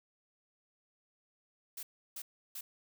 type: noise bursts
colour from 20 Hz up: blue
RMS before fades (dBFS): -43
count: 3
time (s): 1.77-2.61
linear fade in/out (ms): 5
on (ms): 60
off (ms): 330
effects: none